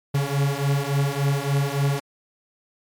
45% pulse beating tone pair, 138.59 / 142.09 Hz, C#3 / C#3, 0 / +43 cents, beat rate 3.5 Hz, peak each -23 dBFS, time 0.14-2 s, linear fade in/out 10 ms, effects MP3 96 kbps

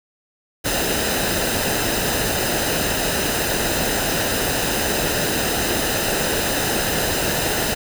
pink noise with comb filter, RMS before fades -21 dBFS, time 0.64-7.75 s, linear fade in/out 20 ms, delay 0.89 ms, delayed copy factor -0.55, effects none

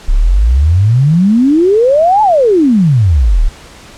sine exponential two-way sweep, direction up then down, 31.34 to 880 to 31.34 Hz, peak -5 dBFS, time 0.08-3.49 s, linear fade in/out 10 ms, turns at 2.22 s, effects pink hiss -35 dBFS RMS until 3.97 s + low-pass 8000 Hz 12 dB/octave

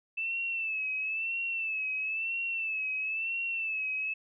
sine tone with vibrato, 2637 Hz, E7, in tune, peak -30 dBFS, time 0.17-4.14 s, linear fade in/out 10 ms, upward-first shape sine, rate 1 Hz, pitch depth 65 cents each way, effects none

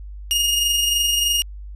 sawtooth tone with amplitude modulation, 2854 Hz, F7, 37 cents sharp, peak -12 dBFS, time 0.31-1.42 s, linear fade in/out 0 ms, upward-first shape sine, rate 23.2 Hz, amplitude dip 35%, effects added 50 Hz sine -32 dBFS peak until 1.75 s + resampled to 32000 Hz

